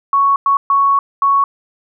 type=tone bursts at uneven times; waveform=sine; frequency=1111 Hz; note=C#6; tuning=4 cents sharp; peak=-9 dBFS; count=4; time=0.13-0.36 / 0.46-0.57 / 0.7-0.99 / 1.22-1.44 s; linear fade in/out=2 ms; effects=none